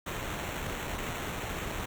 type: noise with sample-and-hold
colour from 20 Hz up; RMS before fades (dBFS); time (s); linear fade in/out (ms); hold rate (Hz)
pink; -36; 0.06-1.86; 10; 4900
effects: none